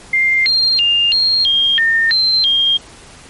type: tone with pitch steps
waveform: sine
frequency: 2103 / 4193 / 2809 / 4228 / 3221 / 1819 / 4120 / 3218 Hz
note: C7 / C8 / F7 / C8 / G7 / A#6 / C8 / G7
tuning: +8 / +3 / +9 / +17 / +46 / -43 / -28 / +45 cents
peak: -10 dBFS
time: 0.13-2.77 s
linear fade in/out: 5 ms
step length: 330 ms
effects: pink hiss -39 dBFS RMS until 3.29 s + MP3 48 kbps